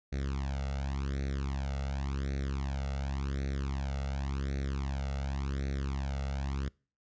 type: tone with flanger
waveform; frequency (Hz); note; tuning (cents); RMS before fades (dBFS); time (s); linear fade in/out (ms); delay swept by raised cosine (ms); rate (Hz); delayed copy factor
sawtooth; 68.4; C#2; -23; -34; 0.12-6.69; 10; 0.49 to 1.47; 0.9; +1
effects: noise-tail reverb RT60 0.4 s tail -26 dB re dry + resampled to 16000 Hz